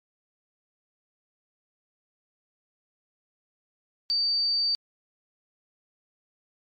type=tone; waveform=sine; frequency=4617 Hz; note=D8; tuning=30 cents flat; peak=-22 dBFS; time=4.1-4.75 s; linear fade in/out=0 ms; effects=MP3 96 kbps